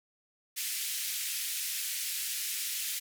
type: band-pass noise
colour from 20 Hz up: white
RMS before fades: -35 dBFS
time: 0.56-3 s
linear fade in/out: 20 ms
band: 2000 to 15000 Hz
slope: 24 dB/octave
effects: none